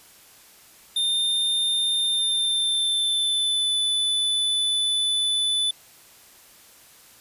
square tone with pitch glide, 3619 to 3494 Hz, A7 to A7, +48 to -13 cents, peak -21 dBFS, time 0.96-5.71 s, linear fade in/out 5 ms, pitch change -61 cents, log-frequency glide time 1.99-3.76 s, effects white hiss -51 dBFS RMS until 7.2 s + resampled to 32000 Hz

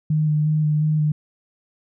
sine tone with vibrato, 152.7 Hz, D#3, 32 cents flat, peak -16 dBFS, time 0.1-1.12 s, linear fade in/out 5 ms, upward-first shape square, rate 2.8 Hz, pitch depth 15 cents each way, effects none

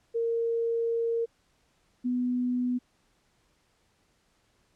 sine tone pair in turn, 461.9 / 247.9 Hz, A#4 / B3, -16 / +7 cents, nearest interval major seventh, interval 1077 cents, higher first, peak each -25 dBFS, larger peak neither, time 0.14-1.26 / 2.04-2.79 s, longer first, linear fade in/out 20 ms, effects pink hiss -69 dBFS RMS until 4.75 s + low-pass 9000 Hz 12 dB/octave

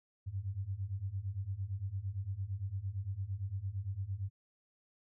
sine beating tone pair, 92.5 / 101.3 Hz, F#2 / G#2, 0 / -43 cents, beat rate 8.8 Hz, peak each -40 / -38 dBFS, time 0.26-4.3 s, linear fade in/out 20 ms, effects none

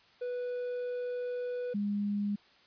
triangle / sine tone pair in turn, 492.7 / 204.4 Hz, B4 / G#3, -4 / -27 cents, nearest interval octave + minor third, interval 1523 cents, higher first, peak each -31 / -29 dBFS, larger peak second, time 0.21-1.74 / 1.74-2.36 s, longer first, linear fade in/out 10 ms, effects white hiss -62 dBFS RMS until 2.66 s + resampled to 11025 Hz

